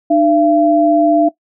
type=tone pair together; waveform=sine; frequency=302.5 / 678.6 Hz; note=D#4 / F5; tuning=-49 / -50 cents; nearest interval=octave + major second; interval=1399 cents; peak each=-11 dBFS; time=0.1-1.29 s; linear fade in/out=10 ms; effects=noise-tail reverb RT60 0.1 s tail -17 dB re dry